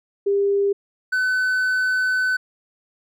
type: tone pair in turn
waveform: sine / triangle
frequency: 400 / 1510.2 Hz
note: G4 / F#6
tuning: +35 / +35 cents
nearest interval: octave + major seventh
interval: 2300 cents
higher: second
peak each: -16 dBFS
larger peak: neither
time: 0.26-0.73 / 1.12-2.37 s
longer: second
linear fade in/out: 10 ms
effects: none